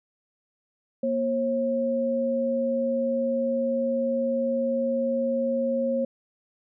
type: tone pair together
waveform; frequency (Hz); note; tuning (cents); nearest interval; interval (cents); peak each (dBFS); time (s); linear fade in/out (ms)
sine; 237 / 540; A#3 / C#5; +29 / -45; octave + major second; 1426; -27 / -24; 1.03-6.05; 5
effects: none